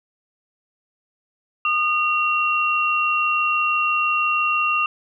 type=tone pair together; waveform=sine; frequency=1222 / 2743 Hz; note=D#6 / F7; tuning=-32 / -32 cents; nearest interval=octave + major second; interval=1400 cents; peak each=-20 dBFS; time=1.65-4.86 s; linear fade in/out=2 ms; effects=none